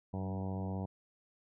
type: harmonic tone with a mistuned harmonic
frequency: 95.7 Hz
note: G2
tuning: 41 cents flat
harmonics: 1 / 2 / 3 / 4 / 5 / 6 / 7 / 8 / 9 / 10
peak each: -38 / -39 / -47 / -50 / -49 / -52 / -50 / -51 / -53 / -54 dBFS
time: 0.13-0.86 s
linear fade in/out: 10 ms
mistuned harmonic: 2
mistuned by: -26 cents
effects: none